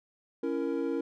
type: chord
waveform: triangle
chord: A# diminished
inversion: first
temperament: equal with one note detuned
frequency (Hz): 277.2 / 334.8 / 466.2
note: C#4 / E4 / A#4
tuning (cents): 0 / +27 / 0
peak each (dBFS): -31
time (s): 0.43-1.01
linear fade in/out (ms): 5
effects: none